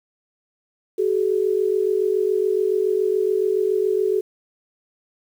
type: tone pair together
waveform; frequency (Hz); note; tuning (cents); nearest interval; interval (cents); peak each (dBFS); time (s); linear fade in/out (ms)
sine; 379.2 / 426.3; F#4 / G#4; +43 / +45; major second; 202; -20; 0.98-4.21; 10
effects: 8-bit